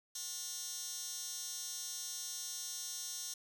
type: tone with high-pass filter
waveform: 15% pulse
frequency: 360 Hz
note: F#4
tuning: 47 cents flat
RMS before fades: -43 dBFS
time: 0.15-3.34 s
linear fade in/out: 5 ms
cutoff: 5700 Hz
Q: 2
effects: 10-bit